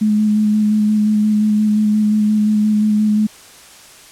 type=tone with vibrato; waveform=sine; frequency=212.3 Hz; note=G#3; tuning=38 cents sharp; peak=-11 dBFS; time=0.01-3.27 s; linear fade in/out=10 ms; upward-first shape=square; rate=5.7 Hz; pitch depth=13 cents each way; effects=white hiss -41 dBFS RMS until 4.11 s + low-pass 10000 Hz 12 dB/octave